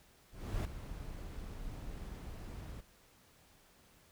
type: noise with ADSR envelope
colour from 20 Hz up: brown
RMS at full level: -34 dBFS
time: 0.31-2.81 s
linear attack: 340 ms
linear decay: 4 ms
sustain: -11 dB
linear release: 12 ms
effects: pink hiss -65 dBFS RMS until 4.11 s